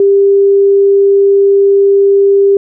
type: tone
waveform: sine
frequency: 397 Hz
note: G4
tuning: 22 cents sharp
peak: -4 dBFS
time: 0-2.57 s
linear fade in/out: 2 ms
effects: none